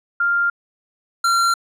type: tone pair in turn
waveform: sine / square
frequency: 1396.9 / 1372.1 Hz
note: F6 / F6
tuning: 0 / -31 cents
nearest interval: unison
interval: 31 cents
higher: first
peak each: -15 dBFS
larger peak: neither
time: 0.2-0.5 / 1.24-1.54 s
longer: neither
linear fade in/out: 5 ms
effects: low-pass 11000 Hz 12 dB/octave